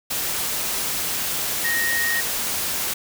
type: tone in noise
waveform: sine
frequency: 1867 Hz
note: A#6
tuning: 2 cents sharp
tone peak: -21 dBFS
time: 1.64-2.21 s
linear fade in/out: 10 ms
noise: white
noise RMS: -25 dBFS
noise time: 0.1-2.94 s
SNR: +1 dB
effects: none